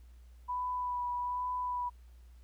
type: tone with vibrato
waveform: sine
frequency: 987.8 Hz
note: B5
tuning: in tune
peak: -32 dBFS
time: 0.48-1.9 s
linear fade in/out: 20 ms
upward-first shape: sine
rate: 1.2 Hz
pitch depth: 16 cents each way
effects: added 60 Hz sine -52 dBFS peak until 2.43 s + pink hiss -71 dBFS RMS until 2.43 s